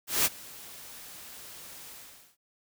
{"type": "noise with ADSR envelope", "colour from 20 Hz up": "white", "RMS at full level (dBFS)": -23, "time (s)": [0.07, 2.37], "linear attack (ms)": 180, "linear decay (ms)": 36, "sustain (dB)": -23, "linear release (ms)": 460, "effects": []}